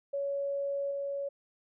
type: tone with level steps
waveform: sine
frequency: 560 Hz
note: C#5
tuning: 18 cents sharp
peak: -30 / -32 dBFS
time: 0.13-1.29 s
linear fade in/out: 10 ms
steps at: 0.91 s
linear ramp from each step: 2 ms
effects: none